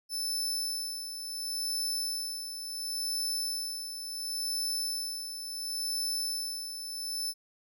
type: tone with tremolo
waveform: sawtooth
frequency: 5274 Hz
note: E8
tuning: in tune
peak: -27 dBFS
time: 0.09-7.34 s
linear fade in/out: 50 ms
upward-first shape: sine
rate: 0.71 Hz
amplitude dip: 60%
effects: none